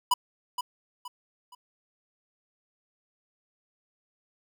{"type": "tone with echo", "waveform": "square", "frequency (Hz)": 987.8, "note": "B5", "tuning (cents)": 0, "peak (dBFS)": -20, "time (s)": [0.11, 0.14], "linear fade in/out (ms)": 5, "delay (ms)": 470, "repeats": 3, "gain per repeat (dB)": -9, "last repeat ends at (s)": 1.55, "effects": []}